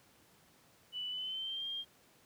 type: tone with pitch glide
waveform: sine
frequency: 2975 to 3207 Hz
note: F#7 to G7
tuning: +9 to +39 cents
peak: -37 dBFS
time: 0.92-1.85 s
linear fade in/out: 50 ms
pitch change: +130 cents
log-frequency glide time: 1.09-1.67 s
effects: pink hiss -65 dBFS RMS until 2.25 s + high-pass 100 Hz 12 dB/octave